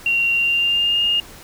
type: tone with pitch glide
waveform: sine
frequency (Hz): 2757 to 2833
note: F7 to F7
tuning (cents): -23 to +24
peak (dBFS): -15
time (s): 0.06-1.2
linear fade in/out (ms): 2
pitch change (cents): +47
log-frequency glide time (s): 0.32-1.02
effects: pink hiss -41 dBFS RMS until 1.43 s